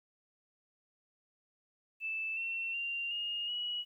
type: tone with pitch steps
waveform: sine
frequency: 2637 / 2705 / 2775 / 2846 / 2919 Hz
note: E7 / E7 / F7 / F7 / F#7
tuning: 0 / +44 / -12 / +32 / -24 cents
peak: -34 dBFS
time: 2-3.85 s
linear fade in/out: 50 ms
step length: 370 ms
effects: 12-bit